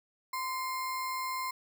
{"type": "tone with sample-and-hold", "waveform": "sine", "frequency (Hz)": 1032, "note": "C6", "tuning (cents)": -24, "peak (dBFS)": -32, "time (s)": [0.33, 1.51], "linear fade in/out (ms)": 5, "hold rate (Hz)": 3150, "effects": []}